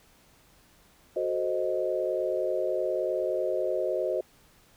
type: chord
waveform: sine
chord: F# diminished seventh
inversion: none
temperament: equal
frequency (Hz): 370 / 440 / 523.3 / 622.3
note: F#4 / A4 / C5 / Eb5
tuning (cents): 0 / 0 / 0 / 0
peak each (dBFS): -31 / -36 / -30 / -30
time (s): 1.16-4.21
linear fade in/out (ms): 5
effects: pink hiss -60 dBFS RMS until 4.76 s